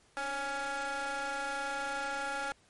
30% pulse ring-modulated tone, 280.9 Hz, C#4, 23 cents sharp, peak -28 dBFS, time 0.17-2.52 s, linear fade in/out 0 ms, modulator 1110 Hz, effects pink hiss -65 dBFS RMS until 2.69 s + MP3 48 kbps

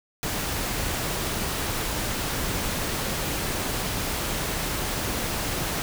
pink noise, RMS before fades -28 dBFS, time 0.23-5.82 s, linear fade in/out 0 ms, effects none

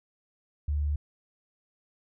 sine tone, 73.42 Hz, D2, in tune, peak -25 dBFS, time 0.68-0.96 s, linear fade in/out 5 ms, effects none

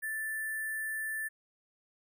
sine tone with sample-and-hold, 1760 Hz, A6, in tune, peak -33 dBFS, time 0.02-1.29 s, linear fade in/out 20 ms, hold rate 11025 Hz, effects none

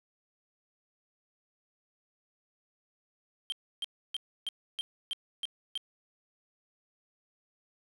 triangle tone bursts, 3165 Hz, G7, 16 cents sharp, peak -30 dBFS, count 8, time 3.5-5.776 s, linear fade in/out 0 ms, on 22 ms, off 300 ms, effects none

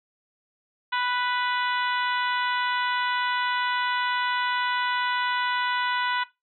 harmonic tone, 493.9 Hz, B4, in tune, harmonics 2 / 3 / 4 / 5 / 6 / 7 / 8, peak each -27 / -28 / -33 / -36 / -35 / -36 / -40 dBFS, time 0.92-6.24 s, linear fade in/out 10 ms, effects noise-tail reverb RT60 0.2 s tail -17 dB re dry

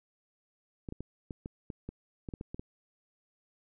clicks, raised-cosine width 3 ms, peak -26 dBFS, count 12, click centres 0.888 / 0.924 / 1.006 / 1.308 / 1.459 / 1.702 / 1.89 / 2.288 / 2.338 / 2.411 / 2.545 / 2.595 s, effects none

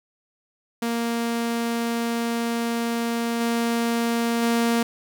sawtooth tone with level steps, 233.1 Hz, A#3, in tune, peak -19 / -17 / -15 dBFS, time 0.82-4.83 s, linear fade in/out 5 ms, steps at 3.4 / 4.42 s, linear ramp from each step 10 ms, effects none

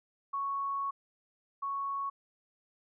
sine tone pair in turn, 1108.7 / 1108.7 Hz, C#6 / C#6, 0 / 0 cents, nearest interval unison, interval 0 cents, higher neither, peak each -31 / -32 dBFS, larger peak first, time 0.33-0.91 / 1.62-2.1 s, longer first, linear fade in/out 10 ms, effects none

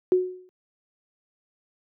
sine tone with exponential decay, 366.7 Hz, F#4, 15 cents flat, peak -13 dBFS, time 0.12-0.49 s, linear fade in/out 0 ms, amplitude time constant 79 ms, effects high-pass 200 Hz 12 dB/octave

